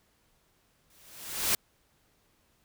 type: noise with exponential growth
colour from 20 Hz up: white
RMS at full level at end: -24 dBFS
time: 0.9-1.55 s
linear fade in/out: 2 ms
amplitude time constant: 140 ms
effects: pink hiss -69 dBFS RMS until 2.64 s